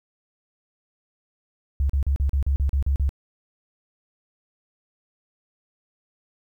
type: tone bursts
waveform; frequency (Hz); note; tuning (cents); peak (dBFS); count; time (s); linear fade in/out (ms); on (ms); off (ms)
sine; 69; C#2; -7; -18; 10; 1.8-3.092; 0; 95; 38
effects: 10-bit